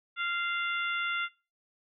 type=harmonic tone; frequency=694 Hz; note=F5; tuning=11 cents flat; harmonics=2 / 3 / 4 / 5; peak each=-31 / -35 / -37 / -39 dBFS; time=0.16-1.29 s; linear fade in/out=50 ms; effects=noise-tail reverb RT60 0.3 s tail -21 dB re dry